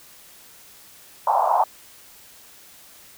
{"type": "band-pass noise", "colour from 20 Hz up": "pink", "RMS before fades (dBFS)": -19, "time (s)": [1.27, 1.64], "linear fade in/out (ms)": 2, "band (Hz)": [700, 1000], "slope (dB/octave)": 48, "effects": ["white hiss -48 dBFS RMS until 3.17 s"]}